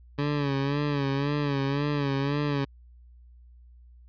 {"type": "tone with vibrato", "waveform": "20% pulse", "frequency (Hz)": 141.9, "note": "C#3", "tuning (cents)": 41, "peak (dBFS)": -20, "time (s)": [0.18, 2.65], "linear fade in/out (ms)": 10, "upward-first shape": "sine", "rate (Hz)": 1.9, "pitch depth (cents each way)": 65, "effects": ["added 60 Hz sine -49 dBFS peak until 4.08 s", "resampled to 11025 Hz"]}